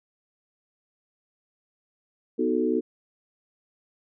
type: chord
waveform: sine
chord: B dominant seventh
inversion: none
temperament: equal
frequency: 246.9 / 311.1 / 370 / 440 Hz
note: B3 / D#4 / F#4 / A4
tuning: 0 / 0 / 0 / 0 cents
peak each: -27 dBFS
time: 2.38-2.81 s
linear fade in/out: 20 ms
effects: none